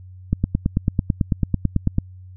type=click train; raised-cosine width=5 ms; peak=-5 dBFS; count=16; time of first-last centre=0.33-1.984 s; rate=9.07 Hz; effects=added 92 Hz sine -38 dBFS peak until 2.36 s